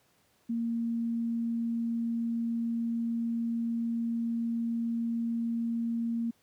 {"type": "tone", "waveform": "sine", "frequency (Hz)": 231.7, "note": "A#3", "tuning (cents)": -10, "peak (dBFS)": -28, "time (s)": [0.49, 6.31], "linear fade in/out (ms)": 10, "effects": ["pink hiss -68 dBFS RMS until 6.42 s", "high-pass 100 Hz 12 dB/octave"]}